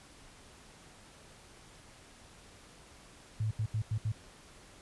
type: tone bursts at uneven times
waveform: sine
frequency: 108.5 Hz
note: A2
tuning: 24 cents flat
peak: -29 dBFS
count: 5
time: 3.4-3.51 / 3.59-3.66 / 3.74-3.82 / 3.91-3.98 / 4.05-4.12 s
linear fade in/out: 5 ms
effects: pink hiss -56 dBFS RMS until 4.81 s + resampled to 24000 Hz